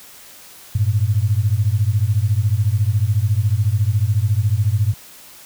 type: beating tone pair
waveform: sine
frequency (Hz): 98 / 112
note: G2 / A2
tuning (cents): 0 / +31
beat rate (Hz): 14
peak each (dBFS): -17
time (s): 0.75-4.94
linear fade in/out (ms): 5
effects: white hiss -42 dBFS RMS until 5.45 s